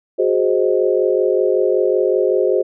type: chord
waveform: sine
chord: Ab dominant seventh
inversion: third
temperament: equal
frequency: 370 / 415.3 / 523.3 / 622.3 Hz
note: Gb4 / Ab4 / C5 / Eb5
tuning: 0 / 0 / 0 / 0 cents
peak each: -17 / -18 / -18 / -23 dBFS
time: 0.18-2.63 s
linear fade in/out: 20 ms
effects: none